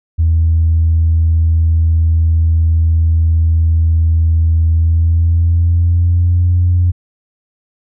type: tone with pitch glide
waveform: sine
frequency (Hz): 81.5 to 88.36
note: E2 to F2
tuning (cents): -19 to +21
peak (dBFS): -7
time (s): 0.18-6.92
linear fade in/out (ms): 20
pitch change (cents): +140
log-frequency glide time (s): 4.73-6.52
effects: tanh soft clip ceiling -4 dBFS